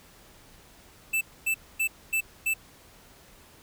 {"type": "tone bursts", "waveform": "square", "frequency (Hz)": 2645, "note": "E7", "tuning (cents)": 5, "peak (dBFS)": -24, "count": 5, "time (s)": [1.13, 2.54], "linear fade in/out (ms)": 10, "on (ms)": 82, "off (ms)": 250, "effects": ["pink hiss -54 dBFS RMS until 3.62 s"]}